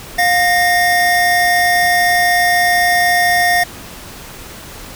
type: tone pair together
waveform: square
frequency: 708 / 1848 Hz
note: F5 / A#6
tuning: +23 / -16 cents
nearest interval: octave + perfect fourth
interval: 1661 cents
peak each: -14 dBFS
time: 0.18-3.64 s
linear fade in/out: 10 ms
effects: pink hiss -33 dBFS RMS until 4.95 s